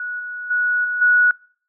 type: tone with level steps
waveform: sine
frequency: 1465 Hz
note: F#6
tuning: 18 cents flat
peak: -24 / -27 / -16 / -20 / -11 dBFS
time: 0-1.31 s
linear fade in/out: 2 ms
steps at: 0.19 / 0.5 / 0.84 / 1.01 s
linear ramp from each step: 10 ms
effects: noise-tail reverb RT60 0.5 s tail -26 dB re dry